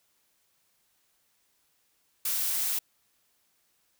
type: noise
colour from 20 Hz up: blue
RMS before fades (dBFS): -29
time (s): 2.25-2.79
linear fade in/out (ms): 5
effects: white hiss -71 dBFS RMS until 3.99 s